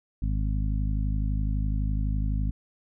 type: harmonic tone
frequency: 51.91 Hz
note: G#1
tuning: in tune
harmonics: 1 / 2 / 3 / 4 / 5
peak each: -25 / -31 / -35 / -37 / -39 dBFS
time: 0.22-2.51 s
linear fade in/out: 5 ms
effects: none